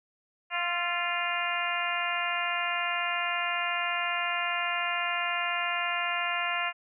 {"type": "harmonic tone with a mistuned harmonic", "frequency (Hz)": 349.2, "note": "F4", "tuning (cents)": 0, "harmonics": [2, 3, 4, 5, 6, 7, 8], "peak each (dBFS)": [-35, -35, -35, -35, -35, -35, -35], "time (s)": [0.5, 6.73], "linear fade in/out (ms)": 50, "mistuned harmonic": 4, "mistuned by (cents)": -30, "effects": []}